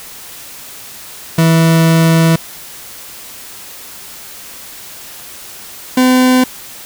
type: tone pair in turn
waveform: 40% pulse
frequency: 163.5 / 254.8 Hz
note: E3 / C4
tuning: -14 / -46 cents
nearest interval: minor sixth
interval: 768 cents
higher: second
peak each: -6 dBFS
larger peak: neither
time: 1.38-2.36 / 5.97-6.44 s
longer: first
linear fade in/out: 5 ms
effects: white hiss -32 dBFS RMS until 6.85 s